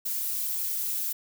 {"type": "noise with flanger", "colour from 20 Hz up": "violet", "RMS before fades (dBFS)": -30, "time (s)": [0.05, 1.13], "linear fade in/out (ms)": 10, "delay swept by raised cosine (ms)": [0.7, 5.5], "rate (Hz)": 3.6, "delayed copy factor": 0.55, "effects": []}